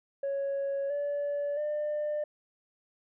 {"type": "tone with pitch steps", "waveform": "sine", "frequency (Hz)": [554.4, 575.9, 598.3], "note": ["C#5", "D5", "D5"], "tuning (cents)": [0, -34, 32], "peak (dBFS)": -27, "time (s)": [0.23, 2.24], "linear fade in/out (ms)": 5, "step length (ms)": 670, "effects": ["tanh soft clip ceiling -27 dBFS"]}